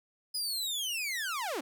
sawtooth linear sweep, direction down, 5040 to 236.4 Hz, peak -29 dBFS, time 0.34-1.61 s, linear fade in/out 10 ms, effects none

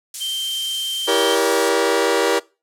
pink high-pass noise, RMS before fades -29 dBFS, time 0.14-1.69 s, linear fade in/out 2 ms, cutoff 6700 Hz, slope 12 dB/octave
sine tone, 3136 Hz, G7, in tune, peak -22 dBFS, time 0.2-1.36 s, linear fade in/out 20 ms
sawtooth chord, E diminished seventh, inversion none, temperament just, 329.6 / 395.6 / 474.7 / 569.6 Hz, E4 / G4 / Bb4 / Db5, 0 / +16 / +31 / +47 cents, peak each -20 / -17 / -15 / -19 dBFS, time 1.07-2.4 s, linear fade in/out 20 ms
effects noise-tail reverb RT60 0.3 s tail -23 dB re dry + low-pass 11000 Hz 12 dB/octave

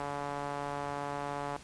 sawtooth tone with band-pass filter, 143 Hz, D3, 46 cents flat, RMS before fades -37 dBFS, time 0-1.57 s, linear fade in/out 2 ms, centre 870 Hz, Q 1.7, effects pink hiss -52 dBFS RMS until 1.63 s + resampled to 22050 Hz

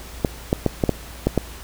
clicks, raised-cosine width 2 ms, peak -3 dBFS, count 7, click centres 0.248 / 0.529 / 0.663 / 0.838 / 0.893 / 1.27 / 1.377 s, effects added 57 Hz sine -38 dBFS peak until 1.63 s + pink hiss -40 dBFS RMS until 1.63 s

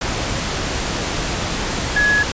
sine tone in noise, 1685 Hz, G#6, 25 cents sharp, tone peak -13 dBFS, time 1.96-2.23 s, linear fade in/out 5 ms, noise pink, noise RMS -22 dBFS, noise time 0.01-2.32 s, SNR +6 dB, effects resampled to 16000 Hz

